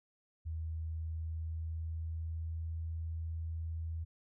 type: tone with pitch glide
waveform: sine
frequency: 80.3 to 81.52 Hz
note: E2 to E2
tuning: -45 to -19 cents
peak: -36 dBFS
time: 0.45-4.05 s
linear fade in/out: 20 ms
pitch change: +26 cents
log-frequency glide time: 0.75-2.73 s
effects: none